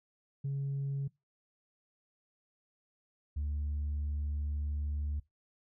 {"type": "tone pair in turn", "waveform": "sine", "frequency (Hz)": [138.59, 73.42], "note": ["C#3", "D2"], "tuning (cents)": [0, 0], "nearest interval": "major seventh", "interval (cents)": 1100, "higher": "first", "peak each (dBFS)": [-30, -30], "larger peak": "neither", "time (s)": [[0.44, 1.08], [3.36, 5.2]], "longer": "second", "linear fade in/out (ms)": 10, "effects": ["noise-tail reverb RT60 0.2 s tail -23 dB re dry", "tanh soft clip ceiling -30 dBFS"]}